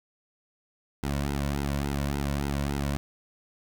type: tone with flanger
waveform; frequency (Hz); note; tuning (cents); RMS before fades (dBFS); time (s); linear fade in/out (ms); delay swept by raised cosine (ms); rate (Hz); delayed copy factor
sawtooth; 70.6; C#2; +32; -29; 1.03-2.97; 0; 1.7 to 2.49; 3.5; -0.9
effects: none